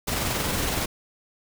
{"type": "noise with amplitude modulation", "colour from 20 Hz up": "pink", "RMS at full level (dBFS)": -25, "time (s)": [0.07, 0.86], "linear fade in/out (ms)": 10, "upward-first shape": "sine", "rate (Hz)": 21.6, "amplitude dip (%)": 30, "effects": []}